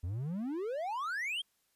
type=exponential sweep; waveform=triangle; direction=up; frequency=80.9 to 3300 Hz; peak=-32 dBFS; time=0.03-1.42 s; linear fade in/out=10 ms; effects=white hiss -75 dBFS RMS until 1.75 s + resampled to 32000 Hz